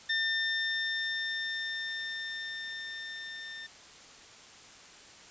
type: tone with level ramp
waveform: 25% pulse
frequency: 1800 Hz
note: A6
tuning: 39 cents sharp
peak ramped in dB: -23 to -37 dBFS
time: 0.09-3.67 s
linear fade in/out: 10 ms
effects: white hiss -52 dBFS RMS until 5.3 s + resampled to 16000 Hz